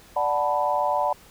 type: chord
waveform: sine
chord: B minor seventh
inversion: first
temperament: equal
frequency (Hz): 587.3 / 740 / 880 / 987.8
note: D5 / F#5 / A5 / B5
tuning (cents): 0 / 0 / 0 / 0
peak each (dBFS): -26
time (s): 0.16-1.13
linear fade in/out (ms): 5
effects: pink hiss -51 dBFS RMS until 1.3 s